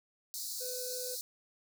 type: high-pass noise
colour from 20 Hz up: pink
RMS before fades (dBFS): -40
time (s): 0.34-1.21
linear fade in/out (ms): 0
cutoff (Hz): 4000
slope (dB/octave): 96
type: tone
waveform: triangle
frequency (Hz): 502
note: B4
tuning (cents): +28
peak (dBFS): -39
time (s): 0.6-1.16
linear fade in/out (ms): 20
effects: none